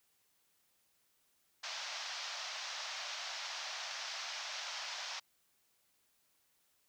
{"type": "band-pass noise", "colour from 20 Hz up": "white", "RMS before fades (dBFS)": -43, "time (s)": [1.63, 5.2], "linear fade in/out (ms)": 10, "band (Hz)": [610, 6000], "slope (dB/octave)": 48, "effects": ["white hiss -75 dBFS RMS until 6.88 s"]}